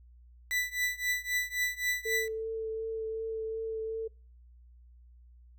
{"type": "tone with tremolo", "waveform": "40% pulse", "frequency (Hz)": 1981, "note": "B6", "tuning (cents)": 5, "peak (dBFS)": -25, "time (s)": [0.51, 2.28], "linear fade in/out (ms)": 0, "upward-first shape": "triangle", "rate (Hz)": 3.8, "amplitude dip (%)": 95}
{"type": "tone with vibrato", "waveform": "sine", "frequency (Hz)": 444.6, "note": "A4", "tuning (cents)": 18, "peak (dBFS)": -32, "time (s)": [2.05, 4.08], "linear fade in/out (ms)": 10, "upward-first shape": "triangle", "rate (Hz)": 2.7, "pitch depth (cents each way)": 15}
{"effects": ["noise-tail reverb RT60 0.4 s tail -26 dB re dry", "added 60 Hz sine -53 dBFS peak until 5.58 s"]}